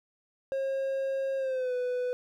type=tone with pitch glide; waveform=triangle; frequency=539 to 497.1 Hz; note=C#5 to B4; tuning=-49 to +11 cents; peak=-26 dBFS; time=0.52-2.13 s; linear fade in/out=0 ms; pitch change=-140 cents; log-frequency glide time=1.37-1.74 s; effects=none